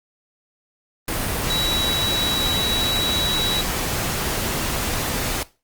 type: tone in noise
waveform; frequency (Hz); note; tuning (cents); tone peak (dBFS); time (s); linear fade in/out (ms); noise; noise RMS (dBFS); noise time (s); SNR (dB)
sine; 3900; B7; -23; -21; 1.5-3.61; 2; pink; -24; 1.08-5.43; 0
effects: noise-tail reverb RT60 0.3 s tail -19 dB re dry + Opus 32 kbps